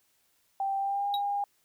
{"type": "tone with pitch glide", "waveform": "sine", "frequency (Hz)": [784, 808.8], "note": ["G5", "G#5"], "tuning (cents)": [0, -46], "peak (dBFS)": -27, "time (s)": [0.6, 1.44], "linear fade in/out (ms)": 2, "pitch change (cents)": 54, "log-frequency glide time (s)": [0.78, 1.08]}
{"type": "tone with exponential decay", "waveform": "triangle", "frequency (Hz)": 3824, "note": "A#7", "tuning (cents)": 43, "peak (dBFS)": -25, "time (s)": [1.14, 1.22], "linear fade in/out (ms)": 1, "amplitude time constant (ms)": 17}
{"effects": ["white hiss -70 dBFS RMS until 1.64 s"]}